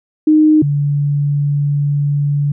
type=tone pair in turn; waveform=sine; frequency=308.3 / 144.12 Hz; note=D#4 / D3; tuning=-16 / -32 cents; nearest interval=octave + minor second; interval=1316 cents; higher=first; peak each=-6 / -12 dBFS; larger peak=first; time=0.27-0.62 / 0.62-2.52 s; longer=second; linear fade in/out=5 ms; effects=none